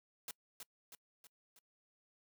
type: noise with echo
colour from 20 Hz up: white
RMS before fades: -44 dBFS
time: 0.28-0.31 s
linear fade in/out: 2 ms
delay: 320 ms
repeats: 4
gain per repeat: -5 dB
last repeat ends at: 1.59 s
effects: noise-tail reverb RT60 0.1 s tail -26 dB re dry + high-pass 150 Hz 12 dB/octave